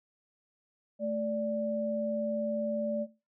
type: tone pair together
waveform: sine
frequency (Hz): 220 / 584.8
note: A3 / D5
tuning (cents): 0 / -7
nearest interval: octave + perfect fourth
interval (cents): 1693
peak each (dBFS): -34 / -30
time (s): 0.99-3.07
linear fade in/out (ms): 50
effects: noise-tail reverb RT60 0.3 s tail -19 dB re dry